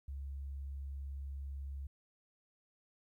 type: tone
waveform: sine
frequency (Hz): 69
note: C#2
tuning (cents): -7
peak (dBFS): -40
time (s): 0.08-1.87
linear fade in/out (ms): 5
effects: 13-bit